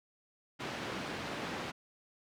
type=band-pass noise; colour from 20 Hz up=pink; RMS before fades=-40 dBFS; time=0.59-1.72 s; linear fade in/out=20 ms; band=160 to 3600 Hz; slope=12 dB/octave; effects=none